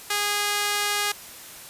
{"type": "tone with high-pass filter", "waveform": "sawtooth", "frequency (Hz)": 411.7, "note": "G#4", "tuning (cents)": -15, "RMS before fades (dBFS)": -25, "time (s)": [0.1, 1.12], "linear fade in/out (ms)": 5, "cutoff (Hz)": 1300, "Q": 0.56, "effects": ["white hiss -42 dBFS RMS until 1.69 s", "resampled to 32000 Hz"]}